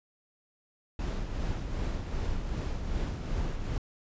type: noise with tremolo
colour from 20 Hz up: brown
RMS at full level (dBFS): -30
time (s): 0.99-3.78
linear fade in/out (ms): 2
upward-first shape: triangle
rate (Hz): 2.6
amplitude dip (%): 50
effects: resampled to 16000 Hz